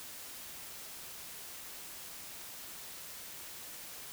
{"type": "silence", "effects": ["white hiss -47 dBFS RMS until 4.12 s"]}